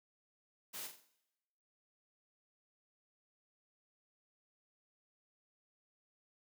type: noise with echo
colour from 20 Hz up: white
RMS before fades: -45 dBFS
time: 0.73-0.88 s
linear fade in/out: 20 ms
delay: 44 ms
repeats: 5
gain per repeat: -7 dB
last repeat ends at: 1.1 s
effects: noise-tail reverb RT60 1.0 s tail -20 dB re dry + high-pass 150 Hz 12 dB/octave